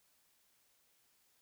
silence, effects white hiss -73 dBFS RMS until 1.41 s

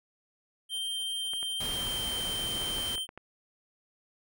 square tone with pitch glide, 3152 to 3123 Hz, G7 to G7, +9 to -7 cents, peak -32 dBFS, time 0.69-3.07 s, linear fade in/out 50 ms, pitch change -16 cents, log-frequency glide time 1.67-2.16 s
clicks, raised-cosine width 0.5 ms, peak -29 dBFS, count 10, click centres 1.335 / 1.429 / 1.87 / 2.12 / 2.167 / 2.618 / 2.783 / 2.98 / 3.091 / 3.176 s
pink noise, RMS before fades -39 dBFS, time 1.6-2.96 s, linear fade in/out 5 ms
effects none

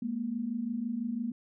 sine tone pair together, 212.7 / 238.7 Hz, G#3 / A#3, +42 / +41 cents, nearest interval major second, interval 199 cents, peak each -36 / -32 dBFS, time 0.02-1.32 s, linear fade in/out 5 ms, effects none

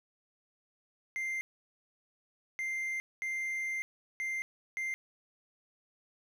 triangle tone bursts at uneven times, 2093 Hz, C7, in tune, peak -31 dBFS, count 5, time 1.16-1.41 / 2.59-3 / 3.22-3.82 / 4.2-4.42 / 4.77-4.94 s, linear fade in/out 0 ms, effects none

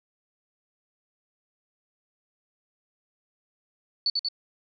sine tone with echo, 4468 Hz, C#8, 13 cents sharp, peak -21 dBFS, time 4.06-4.1 s, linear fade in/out 2 ms, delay 93 ms, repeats 2, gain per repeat -2 dB, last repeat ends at 4.286 s, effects none

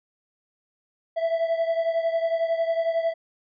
triangle beating tone pair, 659.3 / 670.3 Hz, E5 / E5, 0 / +29 cents, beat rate 11 Hz, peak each -21 / -26 dBFS, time 1.16-3.14 s, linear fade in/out 20 ms, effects resampled to 11025 Hz

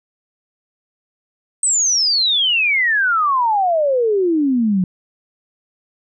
sine exponential sweep, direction down, 8350 to 177.5 Hz, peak -13 dBFS, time 1.63-4.84 s, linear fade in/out 2 ms, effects none

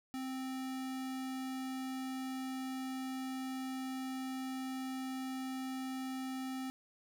square tone, 261.6 Hz, C4, in tune, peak -39 dBFS, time 0.14-6.7 s, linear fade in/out 0 ms, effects none

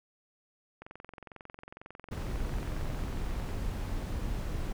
click train, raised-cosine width 0.5 ms, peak -30 dBFS, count 60, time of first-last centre 0.82-3.49 s, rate 22.1 Hz
brown noise, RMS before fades -34 dBFS, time 2.11-4.73 s, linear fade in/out 10 ms
effects none

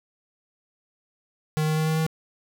square tone with pitch steps, 154.6 / 155.77 / 156.94 / 158.12 / 159.31 Hz, D#3 / D#3 / D#3 / D#3 / D#3, -11 / +2 / +15 / +28 / +41 cents, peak -22 dBFS, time 1.57-2.065 s, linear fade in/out 0 ms, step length 99 ms, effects none

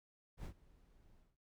brown noise with ADSR envelope, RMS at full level -44 dBFS, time 0.37-1.37 s, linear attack 74 ms, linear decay 85 ms, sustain -22 dB, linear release 180 ms, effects none

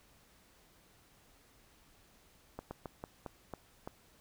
slowing click train, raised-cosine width 1 ms, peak -27 dBFS, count 7, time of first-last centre 2.59-3.875 s, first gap 120 ms, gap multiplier 1.23, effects pink hiss -65 dBFS RMS until 4.2 s

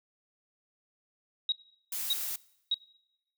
sine tone bursts, 3811 Hz, A#7, 38 cents sharp, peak -25 dBFS, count 3, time 1.49-2.743 s, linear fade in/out 2 ms, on 31 ms, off 580 ms
blue noise, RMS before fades -35 dBFS, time 1.92-2.36 s, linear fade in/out 5 ms
effects noise-tail reverb RT60 0.9 s tail -22 dB re dry

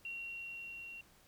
sine tone with level ramp, 2745 Hz, F7, 31 cents flat, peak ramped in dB -40 to -46 dBFS, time 0.05-1.01 s, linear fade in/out 2 ms, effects pink hiss -65 dBFS RMS until 1.27 s

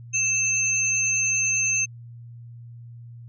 sine tone pair together, 2637 / 6305 Hz, E7 / G8, 0 / +9 cents, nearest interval octave + minor third, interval 1509 cents, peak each -24 / -22 dBFS, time 0.13-1.86 s, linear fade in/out 20 ms, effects added 118 Hz sine -39 dBFS peak until 3.28 s

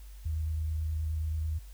sine tone with vibrato, 78.6 Hz, D#2, 18 cents sharp, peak -29 dBFS, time 0.25-1.59 s, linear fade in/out 10 ms, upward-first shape square, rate 9.3 Hz, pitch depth 13 cents each way, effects added 50 Hz sine -44 dBFS peak until 1.73 s + white hiss -60 dBFS RMS until 1.73 s

